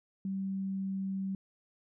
sine tone, 192.9 Hz, G3, 28 cents flat, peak -32 dBFS, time 0.25-1.35 s, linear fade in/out 2 ms, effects none

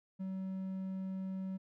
triangle tone, 189.7 Hz, F#3, 43 cents sharp, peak -35 dBFS, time 0.19-1.58 s, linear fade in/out 20 ms, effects none

